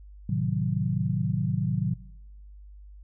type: chord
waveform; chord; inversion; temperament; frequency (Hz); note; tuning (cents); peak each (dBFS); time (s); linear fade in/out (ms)
sine; A diminished seventh; none; equal; 110 / 130.81 / 155.56 / 185; A2 / C3 / Eb3 / Gb3; 0 / 0 / 0 / 0; -29; 0.29-1.94; 5
effects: noise-tail reverb RT60 0.9 s tail -21 dB re dry + added 50 Hz sine -44 dBFS peak until 3.03 s